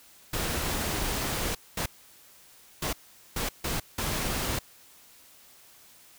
pink noise bursts at uneven times, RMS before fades -30 dBFS, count 6, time 0.33-1.55 / 1.77-1.86 / 2.82-2.93 / 3.36-3.49 / 3.64-3.8 / 3.98-4.59 s, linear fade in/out 5 ms, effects white hiss -55 dBFS RMS until 6.18 s

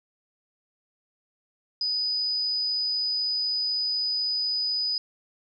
sine tone, 4978 Hz, D#8, in tune, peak -24 dBFS, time 1.81-4.98 s, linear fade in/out 2 ms, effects none

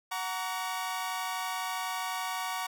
sawtooth chord, F# major, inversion none, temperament equal with one note detuned, 740 / 932.3 / 1136 Hz, F#5 / A#5 / C#6, 0 / 0 / +42 cents, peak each -33 dBFS, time 0.11-2.67 s, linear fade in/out 10 ms, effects none

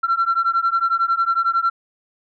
sine beating tone pair, 1352 / 1363 Hz, E6 / F6, +43 / -43 cents, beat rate 11 Hz, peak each -18 dBFS, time 0.03-1.7 s, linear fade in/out 10 ms, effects tanh soft clip ceiling -11 dBFS

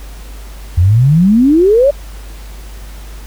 sine exponential sweep, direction up, 81.8 to 591 Hz, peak -5 dBFS, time 0.77-1.91 s, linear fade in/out 10 ms, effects added 50 Hz sine -27 dBFS peak until 3.26 s + pink hiss -38 dBFS RMS until 3.26 s

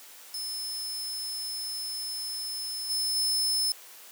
sawtooth tone with level steps, 5240 Hz, E8, 11 cents flat, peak -30 / -24 / -22 dBFS, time 0.34-3.72 s, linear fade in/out 2 ms, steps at 2.89 / 3.15 s, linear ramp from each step 20 ms, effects white hiss -49 dBFS RMS until 4.11 s + high-pass 400 Hz 12 dB/octave

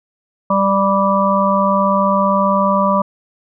harmonic tone with a mistuned harmonic, 196.6 Hz, G3, 5 cents sharp, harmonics 1 / 3 / 5 / 6, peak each -17 / -17 / -17 / -17 dBFS, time 0.5-3.02 s, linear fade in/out 5 ms, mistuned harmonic 6, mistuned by -18 cents, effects none

